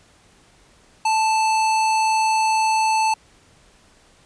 square tone, 879 Hz, A5, 2 cents flat, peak -17 dBFS, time 1.05-3.14 s, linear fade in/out 5 ms, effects pink hiss -54 dBFS RMS until 4.25 s + resampled to 22050 Hz

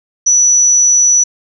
sine tone, 5920 Hz, F#8, in tune, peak -6 dBFS, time 0.26-1.24 s, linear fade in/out 10 ms, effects none

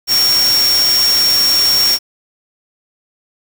sine tone in noise, 5530 Hz, F8, 18 cents flat, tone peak -10 dBFS, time 0.07-1.99 s, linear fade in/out 50 ms, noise white, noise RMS -19 dBFS, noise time 0.07-1.99 s, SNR +6 dB, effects none

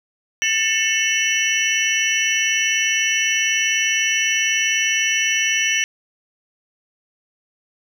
sine tone cluster, 1784 / 2192 / 2686 / 2993 / 5840 Hz, A6 / C#7 / E7 / F#7 / F#8, +23 / -20 / +32 / +19 / -24 cents, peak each -23 dBFS, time 0.42-5.84 s, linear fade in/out 0 ms, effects 7-bit

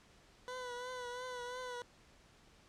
20% pulse tone with vibrato, 496.8 Hz, B4, 10 cents sharp, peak -37 dBFS, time 0.48-1.82 s, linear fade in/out 0 ms, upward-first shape triangle, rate 2.9 Hz, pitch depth 49 cents each way, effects pink hiss -64 dBFS RMS until 2.68 s + low-pass 7000 Hz 12 dB/octave

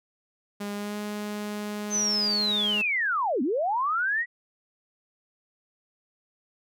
sawtooth tone with pitch glide, 204.1 to 208.4 Hz, G#3 to G#3, -30 to +6 cents, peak -27 dBFS, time 0.6-2.82 s, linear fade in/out 10 ms, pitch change +36 cents, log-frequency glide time 0.74-0.97 s
sine linear two-way sweep, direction down then up, 6272 to 227.3 to 1962 Hz, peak -23 dBFS, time 1.9-4.26 s, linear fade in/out 50 ms, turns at 3.42 s
effects none

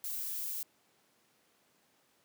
violet noise, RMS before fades -38 dBFS, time 0.04-0.63 s, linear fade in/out 2 ms, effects pink hiss -70 dBFS RMS until 2.24 s + high-pass 200 Hz 12 dB/octave

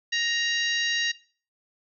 harmonic tone with a mistuned harmonic, 934 Hz, A#5, 3 cents sharp, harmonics 2 / 3 / 4 / 5 / 6 / 7, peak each -27 / -29 / -30 / -35 / -36 / -40 dBFS, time 0.12-1.12 s, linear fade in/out 10 ms, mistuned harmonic 4, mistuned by +48 cents, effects noise-tail reverb RT60 0.4 s tail -18 dB re dry

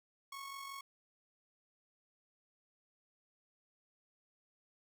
sawtooth tone with amplitude modulation, 1101 Hz, C#6, 12 cents flat, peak -39 dBFS, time 0.32-0.81 s, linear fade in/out 5 ms, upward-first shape sine, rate 45.7 Hz, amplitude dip 45%, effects none

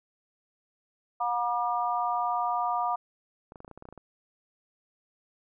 harmonic tone, 239.8 Hz, A#3, 49 cents sharp, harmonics 3 / 4 / 5, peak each -29 / -30 / -31 dBFS, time 1.2-2.96 s, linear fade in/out 10 ms
clicks, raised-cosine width 1 ms, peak -31 dBFS, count 12, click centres 3.521 / 3.558 / 3.604 / 3.647 / 3.679 / 3.713 / 3.776 / 3.824 / 3.854 / 3.888 / 3.926 / 3.977 s
effects none

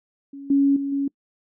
sine tone with level steps, 278.4 Hz, C#4, 8 cents sharp, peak -34 / -14 / -23 / -20 dBFS, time 0.33-1.08 s, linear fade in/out 5 ms, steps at 0.5 / 0.76 / 0.92 s, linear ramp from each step 5 ms, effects noise-tail reverb RT60 0.1 s tail -25 dB re dry

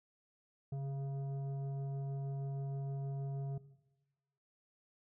sine tone with frequency modulation, 138.59 Hz, C#3, in tune, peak -35 dBFS, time 0.72-3.58 s, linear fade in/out 5 ms, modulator 548 Hz, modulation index 0.26, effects noise-tail reverb RT60 1.0 s tail -17 dB re dry + tanh soft clip ceiling -34 dBFS

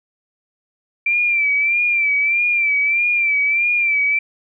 sine tone with vibrato, 2349 Hz, D7, in tune, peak -14 dBFS, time 1.06-4.19 s, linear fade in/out 5 ms, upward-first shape sine, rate 1.6 Hz, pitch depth 60 cents each way, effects none

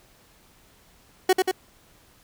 30% pulse tone with echo, 372.9 Hz, F#4, 14 cents sharp, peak -12 dBFS, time 1.29-1.33 s, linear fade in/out 5 ms, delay 92 ms, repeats 2, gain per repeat -3 dB, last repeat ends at 1.514 s, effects pink hiss -57 dBFS RMS until 2.23 s

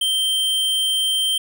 square tone, 3136 Hz, G7, in tune, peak -18 dBFS, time 0.01-1.38 s, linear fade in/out 5 ms, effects none

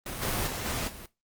pink noise with level steps, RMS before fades -36 / -29 / -35 / -32 / -44 dBFS, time 0.06-1.06 s, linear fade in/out 2 ms, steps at 0.21 / 0.46 / 0.64 / 0.87 s, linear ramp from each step 20 ms, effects noise-tail reverb RT60 0.2 s tail -17 dB re dry + Opus 24 kbps

